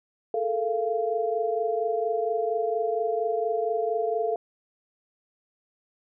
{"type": "tone cluster", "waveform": "sine", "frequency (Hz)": [429.9, 454.2, 690], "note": ["A4", "A#4", "F5"], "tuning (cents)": [-40, -45, -21], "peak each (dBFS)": -28, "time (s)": [0.34, 4.36], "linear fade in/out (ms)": 2, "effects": []}